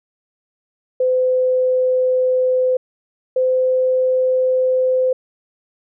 sine tone pair in turn, 510 / 513.3 Hz, C5 / C5, -44 / -33 cents, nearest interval unison, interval 11 cents, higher second, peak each -13 dBFS, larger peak neither, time 1-2.77 / 3.36-5.13 s, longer neither, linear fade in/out 5 ms, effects none

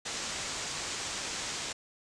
white low-pass noise, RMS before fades -37 dBFS, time 0.05-1.73 s, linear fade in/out 10 ms, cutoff 8000 Hz, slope 48 dB/octave, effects none

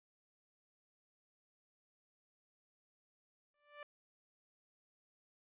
15% pulse tone with exponential growth, 587.3 Hz, D5, in tune, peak -39 dBFS, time 3.54-3.83 s, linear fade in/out 2 ms, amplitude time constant 62 ms, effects resampled to 8000 Hz

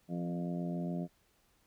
harmonic tone with a mistuned harmonic, 87.31 Hz, F2, in tune, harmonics 2 / 3 / 4 / 5 / 6 / 7 / 8, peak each -35 / -41 / -45 / -51 / -56 / -46 / -50 dBFS, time 0.08-1.08 s, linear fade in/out 50 ms, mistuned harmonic 2, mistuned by -21 cents, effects pink hiss -71 dBFS RMS until 1.66 s

